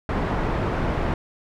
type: low-pass noise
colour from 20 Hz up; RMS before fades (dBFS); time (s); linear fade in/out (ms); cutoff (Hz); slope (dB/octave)
pink; -24; 0.09-1.14; 2; 1400; 12
effects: none

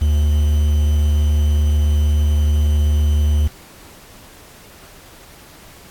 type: tone with quantisation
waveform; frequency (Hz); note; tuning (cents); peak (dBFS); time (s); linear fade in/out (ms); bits
triangle; 74.4; D2; +23; -10; 0.01-3.48; 10; 6
effects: pink hiss -43 dBFS RMS until 5.9 s + AAC 64 kbps

